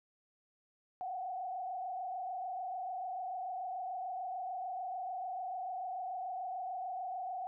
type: tone with frequency modulation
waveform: sine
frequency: 740 Hz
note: F#5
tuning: in tune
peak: -37 dBFS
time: 1.01-7.47 s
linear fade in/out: 0 ms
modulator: 26.8 Hz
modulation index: 1.2
effects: none